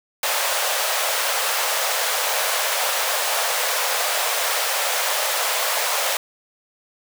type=high-pass noise; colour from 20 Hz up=pink; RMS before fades=-22 dBFS; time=0.23-6.17 s; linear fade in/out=2 ms; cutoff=510 Hz; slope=48 dB/octave; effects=none